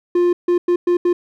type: tone bursts at uneven times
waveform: triangle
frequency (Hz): 351.8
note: F4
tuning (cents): +13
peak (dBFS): -10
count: 5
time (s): 0.15-0.33 / 0.48-0.58 / 0.68-0.76 / 0.87-0.97 / 1.05-1.13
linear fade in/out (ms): 5
effects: none